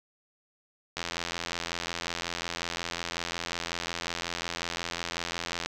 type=click train; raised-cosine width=0.2 ms; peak=-14 dBFS; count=402; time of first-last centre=0.97-5.66 s; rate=85.5 Hz; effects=none